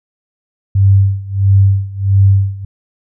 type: tone with tremolo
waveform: sine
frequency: 98 Hz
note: G2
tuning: in tune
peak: -4 dBFS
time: 0.75-2.65 s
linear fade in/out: 5 ms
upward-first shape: sine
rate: 1.5 Hz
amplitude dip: 90%
effects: none